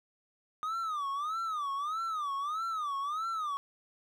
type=tone with vibrato; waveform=triangle; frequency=1219 Hz; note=D#6; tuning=36 cents flat; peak=-30 dBFS; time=0.63-3.57 s; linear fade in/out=0 ms; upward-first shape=sine; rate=1.6 Hz; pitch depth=180 cents each way; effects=none